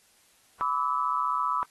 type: tone cluster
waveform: sine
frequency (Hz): 997 / 1159 / 1294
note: B5 / D6 / E6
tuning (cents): +16 / -23 / -32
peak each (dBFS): -29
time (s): 0.61-1.63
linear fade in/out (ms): 0
effects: white hiss -62 dBFS RMS until 1.7 s + AAC 32 kbps